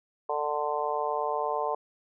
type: harmonic tone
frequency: 148.5 Hz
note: D3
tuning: 20 cents sharp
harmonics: 3 / 4 / 5 / 6 / 7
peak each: -33 / -33 / -33 / -33 / -33 dBFS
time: 0.29-1.75 s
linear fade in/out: 5 ms
effects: none